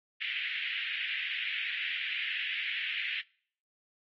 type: band-pass noise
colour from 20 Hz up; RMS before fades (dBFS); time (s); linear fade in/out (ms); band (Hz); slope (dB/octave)
white; -35; 0.2-3.22; 20; 1800 to 3100; 48
effects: noise-tail reverb RT60 0.6 s tail -26 dB re dry + AAC 32 kbps